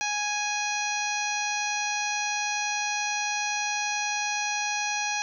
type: harmonic tone with a mistuned harmonic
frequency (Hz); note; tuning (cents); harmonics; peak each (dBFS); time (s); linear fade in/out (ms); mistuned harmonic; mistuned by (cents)
830.6; G#5; 0; 1 / 2 / 3 / 4 / 5 / 6 / 7 / 8; -31 / -34 / -31 / -40 / -37 / -43 / -34 / -40; 0.01-5.22; 0; 8; -44
effects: none